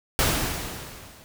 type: noise with level ramp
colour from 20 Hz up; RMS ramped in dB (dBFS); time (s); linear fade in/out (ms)
pink; -20 to -50; 0.19-1.24; 0
effects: none